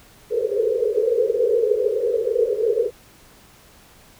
white band-pass noise, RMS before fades -20 dBFS, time 0.3-2.91 s, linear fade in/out 50 ms, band 420 to 490 Hz, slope 96 dB/octave, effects pink hiss -50 dBFS RMS until 4.19 s

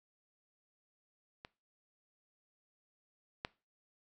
clicks, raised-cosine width 0.3 ms, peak -30 / -20 dBFS, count 2, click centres 1.449 / 3.449 s, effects noise-tail reverb RT60 0.3 s tail -21 dB re dry

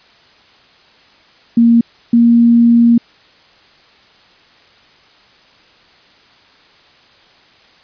sine tone pair in turn, 233.1 / 234.7 Hz, A#3 / A#3, 0 / +12 cents, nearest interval unison, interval 12 cents, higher second, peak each -5 dBFS, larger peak neither, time 1.57-1.81 / 2.13-2.98 s, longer second, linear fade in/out 5 ms, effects white hiss -47 dBFS RMS until 7.83 s + resampled to 11025 Hz

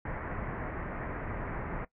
pink low-pass noise, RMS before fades -37 dBFS, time 0.05-1.85 s, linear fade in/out 5 ms, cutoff 2100 Hz, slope 48 dB/octave, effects noise-tail reverb RT60 0.1 s tail -18 dB re dry

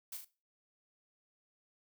blue noise with echo, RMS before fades -43 dBFS, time 0.12-0.17 s, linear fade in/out 5 ms, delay 39 ms, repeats 2, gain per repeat -5 dB, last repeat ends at 0.248 s, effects noise-tail reverb RT60 0.3 s tail -17 dB re dry

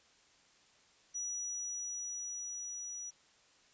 sine tone with level ramp, 5850 Hz, F#8, 21 cents flat, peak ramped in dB -36 to -41 dBFS, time 1.14-3.11 s, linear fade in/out 20 ms, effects white hiss -66 dBFS RMS until 3.73 s + resampled to 16000 Hz

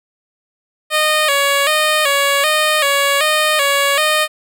10% pulse tone with vibrato, 587.3 Hz, D5, in tune, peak -4 dBFS, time 0.9-4.28 s, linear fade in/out 50 ms, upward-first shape square, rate 1.3 Hz, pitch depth 79 cents each way, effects none

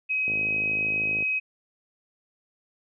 sine tone, 2536 Hz, D#7, 32 cents sharp, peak -23 dBFS, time 0.09-1.4 s, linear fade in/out 20 ms
click train, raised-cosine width 2 ms, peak -24 dBFS, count 51, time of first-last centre 0.28-1.225 s, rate 52.9 Hz
effects high-pass 80 Hz 12 dB/octave

